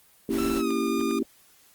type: chord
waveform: sine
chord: A# diminished seventh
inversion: none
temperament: equal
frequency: 233.1 / 277.2 / 329.6 / 392 Hz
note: A#3 / C#4 / E4 / G4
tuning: 0 / 0 / 0 / 0 cents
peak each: -29 / -29 / -29 / -29 dBFS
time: 0.29-1.23 s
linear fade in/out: 2 ms
type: noise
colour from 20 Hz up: pink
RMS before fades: -35 dBFS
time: 0.29-0.63 s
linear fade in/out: 50 ms
type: tone with pitch glide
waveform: sawtooth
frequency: 1331 to 1213.5 Hz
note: E6 to D#6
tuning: +16 to -44 cents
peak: -29 dBFS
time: 0.38-1.19 s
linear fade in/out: 5 ms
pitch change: -160 cents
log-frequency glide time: 0.56-0.71 s
type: clicks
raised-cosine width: 0.3 ms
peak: -25 dBFS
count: 4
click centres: 0.563 / 0.706 / 1.011 / 1.111 s
effects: white hiss -58 dBFS RMS until 1.74 s + Opus 24 kbps